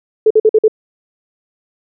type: tone bursts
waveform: sine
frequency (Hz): 435.2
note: A4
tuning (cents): -19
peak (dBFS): -5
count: 5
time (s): 0.26-0.681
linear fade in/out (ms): 5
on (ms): 45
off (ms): 49
effects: none